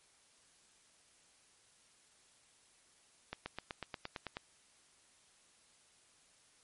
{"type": "accelerating click train", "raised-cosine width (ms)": 0.3, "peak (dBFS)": -24, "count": 10, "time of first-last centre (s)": [3.33, 4.369], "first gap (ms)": 130, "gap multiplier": 0.97, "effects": ["white hiss -67 dBFS RMS until 6.63 s", "MP3 48 kbps"]}